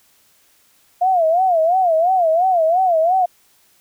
sine tone with vibrato, 695 Hz, F5, 9 cents flat, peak -12 dBFS, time 1.01-3.26 s, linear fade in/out 10 ms, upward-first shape sine, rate 2.9 Hz, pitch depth 160 cents each way, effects white hiss -56 dBFS RMS until 3.8 s

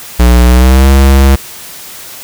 square tone with pitch glide, 60.7 to 67.74 Hz, B1 to C#2, -29 to -39 cents, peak -3 dBFS, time 0.19-1.36 s, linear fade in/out 10 ms, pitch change +190 cents, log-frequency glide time 0.45-0.89 s, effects white hiss -28 dBFS RMS until 2.23 s

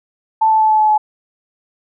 sine tone with pitch steps, 881 / 875.4 / 869.9 / 864.4 / 858.9 / 853.5 Hz, A5 / A5 / A5 / A5 / A5 / G#5, +2 / -9 / -20 / -31 / -42 / +47 cents, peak -9 dBFS, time 0.41-0.98 s, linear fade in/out 10 ms, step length 95 ms, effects none

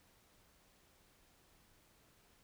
silence, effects pink hiss -69 dBFS RMS until 2.43 s

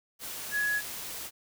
sine tone in noise, 1680 Hz, G#6, 19 cents sharp, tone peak -26 dBFS, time 0.51-0.82 s, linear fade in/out 50 ms, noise white, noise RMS -39 dBFS, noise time 0.19-1.31 s, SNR +10 dB, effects none

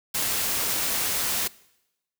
white noise, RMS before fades -26 dBFS, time 0.14-1.48 s, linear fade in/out 10 ms, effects noise-tail reverb RT60 0.9 s tail -22 dB re dry

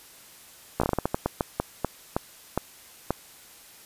slowing click train, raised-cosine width 1 ms, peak -9 dBFS, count 16, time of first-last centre 0.8-3.106 s, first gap 15 ms, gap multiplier 1.29, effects white hiss -50 dBFS RMS until 3.85 s + resampled to 32000 Hz

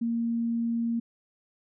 sine tone, 232.2 Hz, A#3, 7 cents flat, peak -25 dBFS, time 0.01-1 s, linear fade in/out 10 ms, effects none

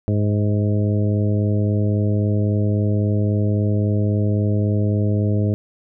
harmonic tone with a mistuned harmonic, 103.7 Hz, G#2, 2 cents flat, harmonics 1 / 2 / 3 / 4 / 5 / 6, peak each -17 / -23 / -27 / -29 / -31 / -33 dBFS, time 0.08-5.54 s, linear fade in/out 0 ms, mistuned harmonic 6, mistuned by +29 cents, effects none

